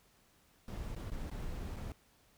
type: noise with dropouts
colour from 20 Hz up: brown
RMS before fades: -41 dBFS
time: 0.68-1.92 s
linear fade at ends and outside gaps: 1 ms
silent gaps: 0.95-0.963 / 1.101-1.118 / 1.3-1.314 / 1.762-1.766 s
effects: pink hiss -68 dBFS RMS until 2.37 s